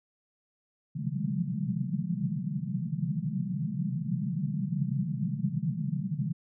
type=band-pass noise; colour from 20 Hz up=pink; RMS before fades=-31 dBFS; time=0.95-6.33 s; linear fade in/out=20 ms; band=130 to 210 Hz; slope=96 dB/octave; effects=none